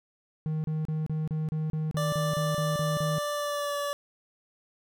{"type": "tone bursts", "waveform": "triangle", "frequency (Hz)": 156.1, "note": "D#3", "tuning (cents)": 6, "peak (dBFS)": -25, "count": 13, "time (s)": [0.46, 3.184], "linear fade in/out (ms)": 0, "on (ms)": 180, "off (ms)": 32}
{"type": "tone with pitch glide", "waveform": "25% pulse", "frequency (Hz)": [587.3, 574.9], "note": ["D5", "D5"], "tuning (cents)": [0, -37], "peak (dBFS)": -25, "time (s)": [1.97, 3.93], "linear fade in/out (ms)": 0, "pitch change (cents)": -37, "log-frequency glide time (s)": [3.32, 3.77]}
{"effects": []}